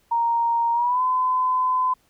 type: tone with pitch glide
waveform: sine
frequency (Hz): 932.3 to 1016.7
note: A#5 to B5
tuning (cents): 0 to +50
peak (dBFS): -18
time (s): 0.11-1.94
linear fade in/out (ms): 10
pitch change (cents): +150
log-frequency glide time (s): 0.73-1.02
effects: pink hiss -63 dBFS RMS until 2.09 s